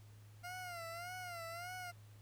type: tone with vibrato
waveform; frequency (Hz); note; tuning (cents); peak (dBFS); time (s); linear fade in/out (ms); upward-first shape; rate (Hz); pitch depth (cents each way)
20% pulse; 698.5; F5; 0; -40; 0.43-1.92; 20; sine; 1.7; 93
effects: added 105 Hz sine -56 dBFS peak until 2.21 s + pink hiss -68 dBFS RMS until 2.21 s